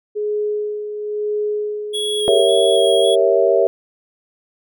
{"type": "tone with tremolo", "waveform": "sine", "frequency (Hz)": 419.5, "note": "G#4", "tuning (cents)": 17, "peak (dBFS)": -17, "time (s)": [0.15, 2.42], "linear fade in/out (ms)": 20, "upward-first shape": "sine", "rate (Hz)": 0.99, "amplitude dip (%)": 55}
{"type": "tone with vibrato", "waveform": "square", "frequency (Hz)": 3322, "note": "G#7", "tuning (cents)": 0, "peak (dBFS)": -21, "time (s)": [1.93, 3.16], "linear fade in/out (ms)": 20, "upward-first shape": "square", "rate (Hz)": 1.8, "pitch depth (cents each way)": 12}
{"type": "chord", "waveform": "sine", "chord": "G diminished seventh", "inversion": "none", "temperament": "equal", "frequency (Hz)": [392, 466.2, 554.4, 659.3], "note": ["G4", "Bb4", "Db5", "Fb5"], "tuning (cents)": [0, 0, 0, 0], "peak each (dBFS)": -17, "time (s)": [2.28, 3.67], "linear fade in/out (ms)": 0}
{"effects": []}